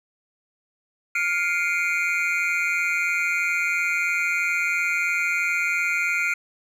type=tone cluster; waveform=triangle; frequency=1406 / 2102 / 2289 / 2452 Hz; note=F6 / C7 / D7 / D#7; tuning=+11 / +7 / -45 / -26 cents; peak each=-25 dBFS; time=1.15-6.34 s; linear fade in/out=5 ms; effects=none